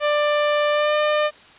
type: tone with pitch glide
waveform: sawtooth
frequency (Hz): 592 to 601.7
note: D5 to D5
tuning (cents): +14 to +42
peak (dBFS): -13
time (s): 0-1.31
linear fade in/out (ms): 50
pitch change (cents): +28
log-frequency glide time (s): 0.71-0.95
effects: white hiss -47 dBFS RMS until 1.58 s + resampled to 8000 Hz